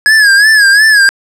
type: tone with vibrato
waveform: square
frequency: 1674 Hz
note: G#6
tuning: 13 cents sharp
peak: -4 dBFS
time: 0.06-1.09 s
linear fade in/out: 0 ms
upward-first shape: sine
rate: 2.8 Hz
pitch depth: 96 cents each way
effects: low-pass 9000 Hz 12 dB/octave